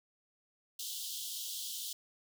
pink high-pass noise, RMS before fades -41 dBFS, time 0.79-1.93 s, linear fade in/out 5 ms, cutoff 3000 Hz, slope 96 dB/octave, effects none

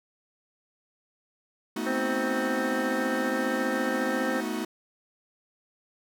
45% pulse chord, B dominant seventh, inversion third, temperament equal with one note detuned, 220 / 246.9 / 315.5 / 370 Hz, A3 / B3 / D#4 / F#4, 0 / 0 / +24 / 0 cents, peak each -34 / -35 / -34 / -36 dBFS, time 1.76-4.65 s, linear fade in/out 5 ms
harmonic tone, 261.6 Hz, C4, in tune, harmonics 1 / 2 / 3 / 5 / 6 / 7, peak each -33 / -31 / -37 / -38 / -36 / -35 dBFS, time 1.86-4.41 s, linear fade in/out 10 ms
effects none

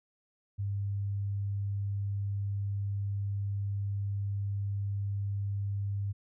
sine tone, 100 Hz, G2, 35 cents sharp, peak -30 dBFS, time 0.58-6.13 s, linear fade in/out 20 ms, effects none

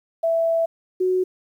sine tone pair in turn, 661 / 369.3 Hz, E5 / F#4, +5 / -3 cents, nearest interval minor seventh, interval 1008 cents, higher first, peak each -17 dBFS, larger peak neither, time 0.23-0.66 / 1-1.24 s, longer first, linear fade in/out 10 ms, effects 9-bit

